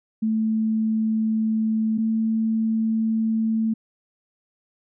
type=tone pair in turn; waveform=sine; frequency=220 / 222.3 Hz; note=A3 / A3; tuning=0 / +18 cents; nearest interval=unison; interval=18 cents; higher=second; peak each=-19 dBFS; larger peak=neither; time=0.22-1.98 / 1.98-3.74 s; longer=neither; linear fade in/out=10 ms; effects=none